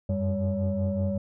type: tone cluster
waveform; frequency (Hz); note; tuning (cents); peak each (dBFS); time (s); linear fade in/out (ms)
sine; 90.7 / 96 / 198.4 / 563; F#2 / G2 / G3 / C#5; -34 / -36 / +21 / +27; -29 / -29 / -27 / -31; 0.09-1.18; 5
effects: tanh soft clip ceiling -18 dBFS